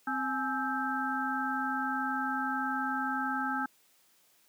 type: harmonic tone with a mistuned harmonic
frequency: 261.6 Hz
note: C4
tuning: in tune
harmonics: 1 / 3 / 5 / 6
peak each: -35 / -35 / -35 / -35 dBFS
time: 0.07-3.66 s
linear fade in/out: 5 ms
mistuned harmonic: 3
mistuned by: +120 cents
effects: white hiss -66 dBFS RMS until 4.48 s + high-pass 150 Hz 12 dB/octave